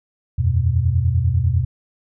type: chord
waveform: sine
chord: E suspended second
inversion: none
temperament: equal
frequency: 82.41 / 92.5 / 123.47 Hz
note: E2 / F#2 / B2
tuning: 0 / 0 / 0 cents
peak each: -19 dBFS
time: 0.38-1.65 s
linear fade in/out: 10 ms
effects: none